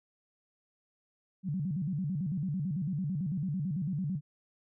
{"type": "tone with vibrato", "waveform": "sine", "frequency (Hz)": 165.6, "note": "E3", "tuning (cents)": 8, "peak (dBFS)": -30, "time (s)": [1.43, 4.21], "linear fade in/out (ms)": 50, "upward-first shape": "square", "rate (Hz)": 9, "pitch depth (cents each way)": 230, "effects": []}